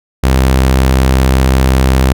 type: tone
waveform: sawtooth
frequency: 65.41 Hz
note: C2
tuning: in tune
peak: -3 dBFS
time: 0.23-2.13 s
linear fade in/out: 10 ms
effects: none